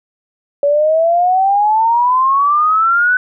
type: exponential sweep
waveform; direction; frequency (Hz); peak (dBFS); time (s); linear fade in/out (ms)
sine; up; 565 to 1510; -9; 0.63-3.17; 2
effects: none